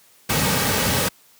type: noise with comb filter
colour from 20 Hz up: pink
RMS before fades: -20 dBFS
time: 0.29-1.09 s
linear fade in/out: 10 ms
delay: 2.9 ms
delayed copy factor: -0.5
effects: white hiss -54 dBFS RMS until 1.39 s + high-pass 80 Hz 12 dB/octave